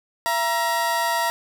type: tone pair together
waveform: 30% pulse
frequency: 674 / 945.9 Hz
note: E5 / A#5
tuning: +38 / +25 cents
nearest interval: tritone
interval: 587 cents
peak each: -23 / -19 dBFS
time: 0.26-1.3 s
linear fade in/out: 0 ms
effects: none